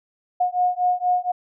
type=beating tone pair; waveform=sine; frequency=720 / 724.2 Hz; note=F#5 / F#5; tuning=-47 / -37 cents; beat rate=4.2 Hz; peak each=-21 dBFS; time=0.4-1.32 s; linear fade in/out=10 ms; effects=none